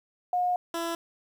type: tone pair in turn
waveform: sine / 15% pulse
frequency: 719 / 335.3 Hz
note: F#5 / E4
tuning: -50 / +30 cents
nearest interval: octave + minor second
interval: 1320 cents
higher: first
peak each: -23 dBFS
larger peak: neither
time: 0.33-0.56 / 0.74-0.95 s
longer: first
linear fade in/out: 2 ms
effects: 10-bit